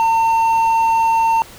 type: tone with hard clipping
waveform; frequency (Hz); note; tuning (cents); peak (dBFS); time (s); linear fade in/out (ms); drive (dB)
triangle; 906; A#5; -50; -13; 0-1.42; 0; 7
effects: pink hiss -39 dBFS RMS until 1.58 s